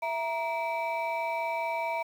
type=tone cluster; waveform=sine; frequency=663 / 939 / 2310 Hz; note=E5 / A#5 / D7; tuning=+10 / +12 / -29 cents; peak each=-31 / -30 / -34 dBFS; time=0.02-2.03 s; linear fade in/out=10 ms; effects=tanh soft clip ceiling -24 dBFS + 9-bit